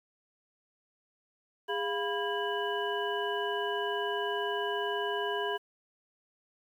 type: tone cluster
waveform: sine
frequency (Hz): 410.1 / 695 / 988 / 1629 / 2963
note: G#4 / F5 / B5 / G#6 / F#7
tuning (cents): -22 / -9 / 0 / -34 / +2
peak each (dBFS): -33 / -38 / -36 / -37 / -39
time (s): 1.68-5.58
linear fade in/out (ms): 20
effects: 10-bit